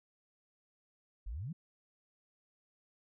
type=exponential sweep; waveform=sine; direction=up; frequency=42.4 to 185 Hz; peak=-38 dBFS; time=1.26-1.53 s; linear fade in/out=10 ms; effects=none